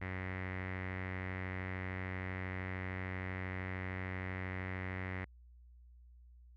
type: tone with low-pass filter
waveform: sawtooth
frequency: 93 Hz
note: F#2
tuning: 9 cents sharp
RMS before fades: -41 dBFS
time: 0.01-5.25 s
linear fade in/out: 10 ms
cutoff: 2000 Hz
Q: 6.6
effects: added 60 Hz sine -56 dBFS peak until 6.56 s